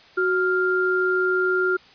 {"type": "tone pair together", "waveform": "sine", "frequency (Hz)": [370, 1396.9], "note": ["F#4", "F6"], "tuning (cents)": [0, 0], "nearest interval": "octave + major seventh", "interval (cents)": 2300, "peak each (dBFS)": -21, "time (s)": [0.17, 1.77], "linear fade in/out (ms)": 10, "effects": ["white hiss -50 dBFS RMS until 1.94 s", "resampled to 11025 Hz"]}